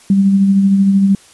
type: tone with tremolo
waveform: sine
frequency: 196 Hz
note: G3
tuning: in tune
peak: -6 dBFS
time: 0.1-1.15 s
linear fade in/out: 2 ms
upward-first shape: sine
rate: 13 Hz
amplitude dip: 35%
effects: white hiss -44 dBFS RMS until 1.33 s + resampled to 24000 Hz